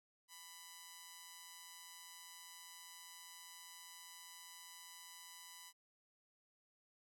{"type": "tone with amplitude modulation", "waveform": "5% pulse", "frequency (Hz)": 995, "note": "B5", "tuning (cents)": 13, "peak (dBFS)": -39, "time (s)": [0.28, 5.73], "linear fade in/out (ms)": 50, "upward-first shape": "sine", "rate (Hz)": 175, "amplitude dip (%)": 60, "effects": []}